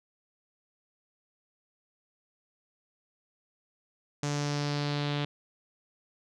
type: tone with low-pass filter sweep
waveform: sawtooth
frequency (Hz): 145.4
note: D3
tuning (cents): -17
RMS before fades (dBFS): -31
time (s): 4.23-5.25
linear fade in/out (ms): 2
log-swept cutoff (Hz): 6600 to 3500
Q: 3.1
effects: none